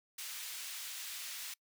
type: high-pass noise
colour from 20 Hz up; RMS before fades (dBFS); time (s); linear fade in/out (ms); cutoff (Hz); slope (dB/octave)
pink; -44; 0.18-1.54; 5; 2500; 12
effects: noise-tail reverb RT60 0.1 s tail -25 dB re dry